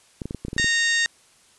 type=clicks; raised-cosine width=3 ms; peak=-17 dBFS; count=10; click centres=0.218 / 0.256 / 0.309 / 0.347 / 0.45 / 0.483 / 0.531 / 0.565 / 0.598 / 0.644 s
type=harmonic tone; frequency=925 Hz; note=A#5; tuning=14 cents flat; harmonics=2 / 3 / 4 / 5 / 6 / 7 / 8 / 9; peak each=-20 / -31 / -27 / -31 / -34 / -32 / -32 / -41 dBFS; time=0.58-1.06 s; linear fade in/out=0 ms
effects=white hiss -56 dBFS RMS until 1.58 s + resampled to 24000 Hz